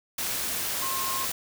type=tone in noise; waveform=sine; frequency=1067 Hz; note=C6; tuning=34 cents sharp; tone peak=-31 dBFS; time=0.82-1.25 s; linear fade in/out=5 ms; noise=white; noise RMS=-30 dBFS; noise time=0.18-1.32 s; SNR=-4 dB; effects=none